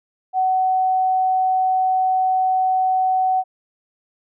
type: tone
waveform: sine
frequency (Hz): 750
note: F#5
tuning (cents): +23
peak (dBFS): -15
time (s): 0.33-3.44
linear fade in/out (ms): 50
effects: none